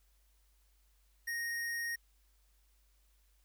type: tone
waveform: square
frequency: 1864.7 Hz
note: A#6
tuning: in tune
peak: -36 dBFS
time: 1.27-1.96 s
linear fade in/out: 10 ms
effects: added 50 Hz sine -67 dBFS peak until 3.44 s + white hiss -75 dBFS RMS until 3.44 s